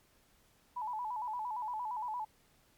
sine tone with vibrato, 921 Hz, A#5, 21 cents flat, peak -35 dBFS, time 0.76-2.25 s, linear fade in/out 10 ms, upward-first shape square, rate 8.7 Hz, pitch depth 110 cents each way, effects pink hiss -68 dBFS RMS until 2.77 s + MP3 96 kbps

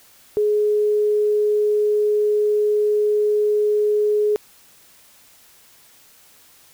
sine tone, 420 Hz, G#4, 19 cents sharp, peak -15 dBFS, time 0.37-4.36 s, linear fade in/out 0 ms, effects white hiss -51 dBFS RMS until 6.73 s

